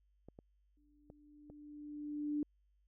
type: clicks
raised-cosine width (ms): 2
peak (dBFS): -39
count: 4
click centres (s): 0.286 / 0.389 / 1.101 / 1.5
type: tone with exponential growth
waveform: sine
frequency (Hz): 295.7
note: D4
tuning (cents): +12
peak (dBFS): -32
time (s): 0.77-2.43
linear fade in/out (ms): 2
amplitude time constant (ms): 360
effects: added 50 Hz sine -70 dBFS peak until 2.87 s